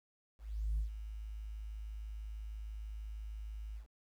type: tone with ADSR envelope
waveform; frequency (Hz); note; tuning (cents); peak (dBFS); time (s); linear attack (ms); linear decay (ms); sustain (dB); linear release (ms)
sine; 53.1; G#1; +39; -29; 0.38-3.87; 400; 110; -12; 110
effects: tanh soft clip ceiling -29 dBFS + 11-bit